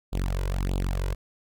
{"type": "tone with flanger", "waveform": "sawtooth", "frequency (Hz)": 46.25, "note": "F#1", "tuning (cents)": 0, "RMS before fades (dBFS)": -27, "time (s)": [0.12, 1.15], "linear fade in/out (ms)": 20, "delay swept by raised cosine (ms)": [0.25, 2.05], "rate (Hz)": 1.6, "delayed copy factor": 1, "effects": []}